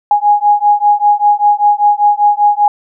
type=beating tone pair; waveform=sine; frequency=825 / 830.1 Hz; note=G#5 / G#5; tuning=-12 / -1 cents; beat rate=5.1 Hz; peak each=-10 dBFS; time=0.11-2.68 s; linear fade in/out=2 ms; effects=none